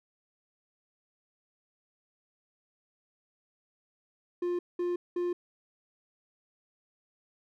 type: tone bursts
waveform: triangle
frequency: 352.4 Hz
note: F4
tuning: 16 cents sharp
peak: -26 dBFS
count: 3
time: 4.42-5.33 s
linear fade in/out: 5 ms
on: 170 ms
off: 200 ms
effects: none